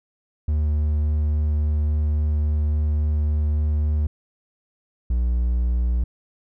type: tone pair in turn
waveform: triangle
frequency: 75.3 / 60.23 Hz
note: D2 / B1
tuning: +44 / -43 cents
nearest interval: major third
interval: 387 cents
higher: first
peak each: -16 / -16 dBFS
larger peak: neither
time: 0.48-4.07 / 5.1-6.04 s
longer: first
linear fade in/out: 5 ms
effects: none